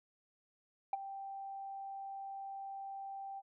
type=tone with ADSR envelope; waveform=sine; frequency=784 Hz; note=G5; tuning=in tune; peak=-27 dBFS; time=0.93-3.42 s; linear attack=3 ms; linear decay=22 ms; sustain=-15 dB; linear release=39 ms; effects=tanh soft clip ceiling -28 dBFS